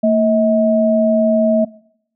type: tone pair together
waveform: sine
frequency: 226.6 / 638.7 Hz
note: A#3 / D#5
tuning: -49 / +45 cents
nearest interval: octave + tritone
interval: 1794 cents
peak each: -13 dBFS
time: 0.03-1.65 s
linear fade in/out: 10 ms
effects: noise-tail reverb RT60 0.7 s tail -21 dB re dry